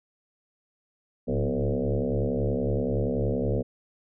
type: tone with frequency modulation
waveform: sine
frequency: 174.61 Hz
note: F3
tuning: in tune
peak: -23 dBFS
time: 1.27-3.63 s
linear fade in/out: 20 ms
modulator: 70.6 Hz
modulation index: 5.5
effects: none